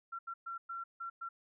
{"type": "tone bursts at uneven times", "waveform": "sine", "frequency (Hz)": 1362, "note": "F6", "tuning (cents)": -44, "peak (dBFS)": -39, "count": 6, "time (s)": [[0.12, 0.19], [0.27, 0.34], [0.46, 0.58], [0.69, 0.84], [1, 1.1], [1.21, 1.29]], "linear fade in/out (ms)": 10, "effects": []}